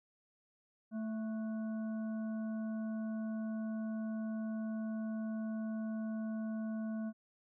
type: harmonic tone with a mistuned harmonic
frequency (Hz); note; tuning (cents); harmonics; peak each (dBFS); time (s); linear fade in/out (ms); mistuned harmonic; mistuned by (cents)
220; A3; 0; 1 / 3 / 5 / 7; -36 / -49 / -59 / -57; 0.91-7.13; 50; 7; -70
effects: none